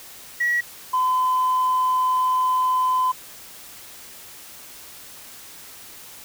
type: tone pair in turn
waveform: sine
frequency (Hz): 1922 / 1018.1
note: B6 / C6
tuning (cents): -48 / -48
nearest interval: major seventh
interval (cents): 1100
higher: first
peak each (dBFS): -17 / -16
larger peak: second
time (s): 0.4-0.61 / 0.93-3.12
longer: second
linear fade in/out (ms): 10
effects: tanh soft clip ceiling -14 dBFS + white hiss -42 dBFS RMS until 6.24 s